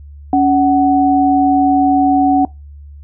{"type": "tone pair together", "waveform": "sine", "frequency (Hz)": [279.9, 746.7], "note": ["C#4", "F#5"], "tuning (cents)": [17, 16], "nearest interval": "octave + perfect fourth", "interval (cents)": 1699, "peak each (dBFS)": -11, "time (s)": [0.33, 2.45], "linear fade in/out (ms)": 2, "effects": ["noise-tail reverb RT60 0.2 s tail -21 dB re dry", "added 72 Hz sine -32 dBFS peak until 3.03 s"]}